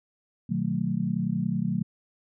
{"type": "chord", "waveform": "sine", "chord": "B dominant seventh", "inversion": "none", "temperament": "just", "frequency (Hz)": [123.47, 154.34, 185.21, 222.2], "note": ["B2", "D#3", "F#3", "A3"], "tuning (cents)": [0, -14, 2, 17], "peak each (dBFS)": [-34, -30, -28, -30], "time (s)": [0.49, 1.83], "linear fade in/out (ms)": 10, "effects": []}